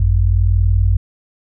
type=tone pair together; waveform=sine; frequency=52.14 / 92.8 Hz; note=G#1 / F#2; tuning=+8 / +6 cents; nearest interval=minor seventh; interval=998 cents; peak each=-13 dBFS; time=0-0.97 s; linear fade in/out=5 ms; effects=none